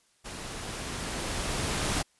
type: noise with level ramp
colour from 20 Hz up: pink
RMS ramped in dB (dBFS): -40 to -28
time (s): 0.24-2.03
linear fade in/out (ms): 20
effects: white hiss -67 dBFS RMS until 2.19 s + resampled to 24000 Hz